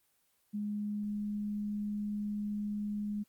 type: tone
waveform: sine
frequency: 207.7 Hz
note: G#3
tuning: in tune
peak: -33 dBFS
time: 0.53-3.24 s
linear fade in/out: 20 ms
effects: white hiss -73 dBFS RMS until 3.28 s + Opus 24 kbps